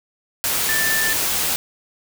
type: tone in noise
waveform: sine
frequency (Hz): 1770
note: A6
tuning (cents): +10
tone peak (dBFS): -20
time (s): 0.69-1.13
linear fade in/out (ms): 0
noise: white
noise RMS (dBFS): -21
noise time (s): 0.44-1.56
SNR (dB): -2
effects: none

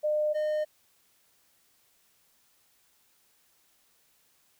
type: tone pair in turn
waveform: sine / triangle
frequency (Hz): 605 / 610.3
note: D#5 / D#5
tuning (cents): -49 / -34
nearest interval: unison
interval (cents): 15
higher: second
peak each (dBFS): -24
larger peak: neither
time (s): 0.03-0.34 / 0.34-0.65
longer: neither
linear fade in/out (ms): 20
effects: white hiss -67 dBFS RMS until 4.59 s

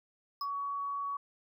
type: tone with exponential decay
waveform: square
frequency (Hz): 5110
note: D#8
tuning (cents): +45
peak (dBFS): -38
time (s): 0.41-0.51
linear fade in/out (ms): 1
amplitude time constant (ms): 20
type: tone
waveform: sine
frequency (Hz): 1126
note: C#6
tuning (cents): +27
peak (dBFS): -33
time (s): 0.41-1.17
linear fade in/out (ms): 5
effects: none

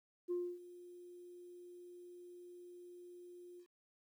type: tone with ADSR envelope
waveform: sine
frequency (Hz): 353.7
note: F4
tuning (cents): +22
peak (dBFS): -33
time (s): 0.28-3.67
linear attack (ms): 32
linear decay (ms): 270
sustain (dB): -19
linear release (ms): 80
effects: tanh soft clip ceiling -32 dBFS + 12-bit

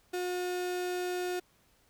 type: tone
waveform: 35% pulse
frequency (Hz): 360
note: F#4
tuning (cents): -47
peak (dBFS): -30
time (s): 0.13-1.4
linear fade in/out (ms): 10
effects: pink hiss -67 dBFS RMS until 1.89 s

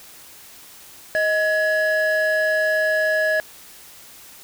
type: tone pair together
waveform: triangle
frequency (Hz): 628 / 1683.4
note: D#5 / G#6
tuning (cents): +16 / +23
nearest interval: octave + perfect fourth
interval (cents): 1707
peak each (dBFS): -17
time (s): 1.15-3.4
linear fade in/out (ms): 0
effects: tanh soft clip ceiling -11 dBFS + white hiss -44 dBFS RMS until 4.43 s

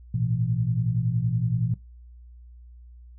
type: tone cluster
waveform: sine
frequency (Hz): 110.1 / 120.8 / 167.7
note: A2 / B2 / E3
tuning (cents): +2 / -38 / +30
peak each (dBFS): -29 / -24 / -29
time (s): 0.14-1.74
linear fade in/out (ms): 5
effects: noise-tail reverb RT60 0.2 s tail -19 dB re dry + added 60 Hz sine -44 dBFS peak until 3.18 s

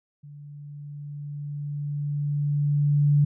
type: tone with level ramp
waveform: sine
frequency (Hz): 145.4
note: D3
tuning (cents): -17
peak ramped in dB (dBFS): -41 to -15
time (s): 0.23-3.25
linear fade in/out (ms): 10
effects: none

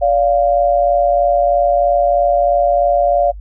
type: tone pair together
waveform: sine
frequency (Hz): 576 / 699.1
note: D5 / F5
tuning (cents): -34 / +2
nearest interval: minor third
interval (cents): 336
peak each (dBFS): -13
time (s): 0.01-3.32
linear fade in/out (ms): 20
effects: noise-tail reverb RT60 0.1 s tail -26 dB re dry + added 50 Hz sine -28 dBFS peak until 3.4 s

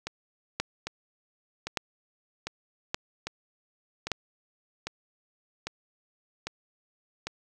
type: two click trains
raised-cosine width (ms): 0.2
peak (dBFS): -16 / -10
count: 10 / 4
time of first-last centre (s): 0.07-7.27 / 0.6-4.117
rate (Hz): 1.25 / 0.853
effects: none

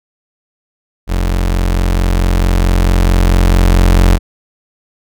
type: tone with level ramp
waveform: 35% pulse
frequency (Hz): 44.52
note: F1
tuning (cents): +34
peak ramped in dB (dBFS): -10 to -3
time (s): 1.07-4.19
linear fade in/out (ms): 50
effects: none

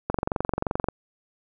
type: click train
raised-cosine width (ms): 1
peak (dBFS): -10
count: 19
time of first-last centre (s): 0.1-0.886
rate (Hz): 22.9
effects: none

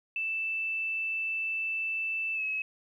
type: tone with pitch glide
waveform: sine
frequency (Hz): 2647 to 2572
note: E7 to E7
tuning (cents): +7 to -43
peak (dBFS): -29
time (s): 0.16-2.62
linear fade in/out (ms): 2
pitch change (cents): -50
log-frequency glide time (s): 2.34-2.43
effects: 11-bit

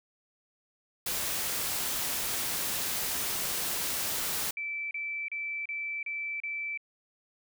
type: noise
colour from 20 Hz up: white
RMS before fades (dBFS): -32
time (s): 1.06-4.51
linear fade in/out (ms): 5
type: tone bursts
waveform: sine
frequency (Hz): 2324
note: D7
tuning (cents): -19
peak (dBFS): -32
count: 6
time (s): 4.57-6.775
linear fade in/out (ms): 2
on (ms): 340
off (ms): 33
effects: none

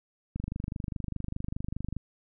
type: click train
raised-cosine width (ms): 5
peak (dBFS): -21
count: 41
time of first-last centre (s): 0.36-1.966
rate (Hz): 24.9
effects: none

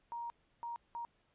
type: tone bursts at uneven times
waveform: sine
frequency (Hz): 940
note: A#5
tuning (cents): +14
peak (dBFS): -39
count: 3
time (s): 0.12-0.3 / 0.63-0.76 / 0.95-1.05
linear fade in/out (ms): 0
effects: pink hiss -74 dBFS RMS until 1.34 s + resampled to 8000 Hz

